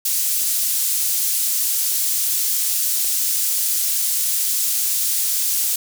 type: high-pass noise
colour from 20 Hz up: pink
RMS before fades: -20 dBFS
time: 0.05-5.76 s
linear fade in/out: 5 ms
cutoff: 7600 Hz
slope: 12 dB/octave
effects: none